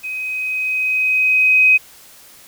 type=tone with level ramp; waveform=sine; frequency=2521 Hz; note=D#7; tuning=22 cents sharp; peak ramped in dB=-23 to -7 dBFS; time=0.03-1.78 s; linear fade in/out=20 ms; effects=white hiss -44 dBFS RMS until 2.47 s